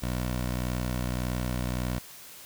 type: tone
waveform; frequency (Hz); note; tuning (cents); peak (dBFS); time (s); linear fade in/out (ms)
15% pulse; 61.74; B1; 0; -22; 0.02-1.99; 10
effects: white hiss -47 dBFS RMS until 2.45 s